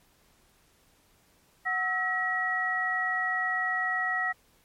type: tone cluster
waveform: sine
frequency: 739 / 1304 / 1914 Hz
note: F#5 / E6 / A#6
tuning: -2 / -19 / +45 cents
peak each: -33 / -34 / -27 dBFS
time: 1.65-4.33 s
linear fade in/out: 20 ms
effects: pink hiss -64 dBFS RMS until 4.64 s + MP3 64 kbps